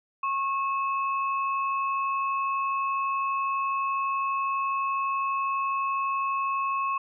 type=tone pair together; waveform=sine; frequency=1092 / 2595 Hz; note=C#6 / E7; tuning=-26 / -28 cents; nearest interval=octave + minor third; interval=1498 cents; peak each=-25 / -35 dBFS; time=0.23-6.98 s; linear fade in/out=5 ms; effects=none